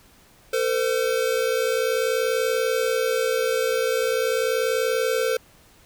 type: tone pair together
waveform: square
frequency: 451.7 / 512.1 Hz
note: A4 / C5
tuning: +45 / -37 cents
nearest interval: major second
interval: 218 cents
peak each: -24 dBFS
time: 0.53-5.37 s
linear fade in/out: 5 ms
effects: pink hiss -54 dBFS RMS until 5.85 s